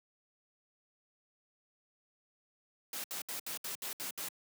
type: noise bursts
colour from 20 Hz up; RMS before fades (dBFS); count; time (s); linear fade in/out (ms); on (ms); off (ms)
white; -40; 8; 2.93-4.286; 2; 110; 68
effects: high-pass 150 Hz 12 dB/octave